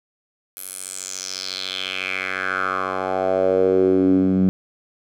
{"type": "tone with band-pass filter sweep", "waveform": "10% pulse", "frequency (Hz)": 94, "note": "F#2", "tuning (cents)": 28, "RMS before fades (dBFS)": -21, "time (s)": [0.57, 4.49], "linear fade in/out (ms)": 0, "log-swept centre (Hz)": [12000, 190], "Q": 4.1, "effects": []}